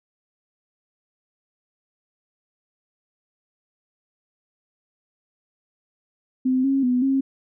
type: tone with pitch steps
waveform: sine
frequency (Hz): 257.8 / 271.8 / 249.1 / 269.6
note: C4 / C#4 / B3 / C#4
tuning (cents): -26 / -34 / +15 / -48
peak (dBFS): -17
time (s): 6.45-7.21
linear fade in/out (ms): 10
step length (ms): 190
effects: none